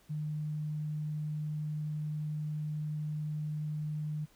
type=tone; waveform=sine; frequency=151.9 Hz; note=D#3; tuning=41 cents flat; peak=-33 dBFS; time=0.09-4.26 s; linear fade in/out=20 ms; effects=pink hiss -65 dBFS RMS until 4.35 s